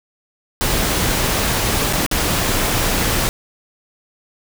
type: noise with dropouts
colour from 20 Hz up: pink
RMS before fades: -18 dBFS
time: 0.61-3.29 s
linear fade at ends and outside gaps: 0 ms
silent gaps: 1.927-1.932 / 2.064-2.113 s
effects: none